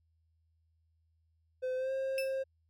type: tone with pitch glide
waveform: triangle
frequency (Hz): 512 to 533.1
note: C5 to C5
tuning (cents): -38 to +32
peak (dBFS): -30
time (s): 1.62-2.44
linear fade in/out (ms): 20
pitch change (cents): +70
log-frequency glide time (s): 1.76-1.92
type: tone with exponential decay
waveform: 35% pulse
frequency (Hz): 2637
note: E7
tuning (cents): 0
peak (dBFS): -31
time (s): 2.18-2.39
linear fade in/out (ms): 1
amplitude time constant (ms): 45
effects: added 81 Hz sine -70 dBFS peak until 2.69 s